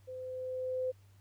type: tone with level ramp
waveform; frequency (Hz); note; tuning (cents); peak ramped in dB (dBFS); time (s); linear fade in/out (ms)
sine; 512; C5; -38; -41 to -30; 0.07-0.92; 20
effects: added 98 Hz sine -58 dBFS peak until 1.2 s + pink hiss -70 dBFS RMS until 1.2 s